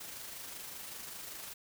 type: noise with amplitude modulation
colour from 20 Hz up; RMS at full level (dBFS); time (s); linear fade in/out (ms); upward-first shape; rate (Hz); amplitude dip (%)
white; -44; 0-1.54; 10; sine; 25.2; 35
effects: none